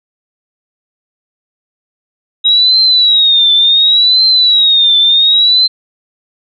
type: tone with vibrato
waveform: sine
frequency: 3813 Hz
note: A#7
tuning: 38 cents sharp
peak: -5 dBFS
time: 2.44-5.68 s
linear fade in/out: 20 ms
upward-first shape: triangle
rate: 0.69 Hz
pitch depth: 140 cents each way
effects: none